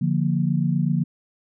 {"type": "chord", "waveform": "sine", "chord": "Bb major", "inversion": "first", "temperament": "equal", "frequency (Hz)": [146.83, 174.61, 233.1], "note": ["D3", "F3", "Bb3"], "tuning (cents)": [0, 0, 0], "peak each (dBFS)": [-22, -22, -26], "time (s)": [0.01, 1.04], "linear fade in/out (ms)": 10, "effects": []}